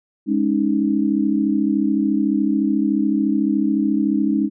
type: chord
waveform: sine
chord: Ab suspended fourth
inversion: none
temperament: equal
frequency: 207.7 / 277.2 / 311.1 Hz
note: Ab3 / Db4 / Eb4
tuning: 0 / 0 / 0 cents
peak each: -20 dBFS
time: 0.26-4.5 s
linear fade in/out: 50 ms
effects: none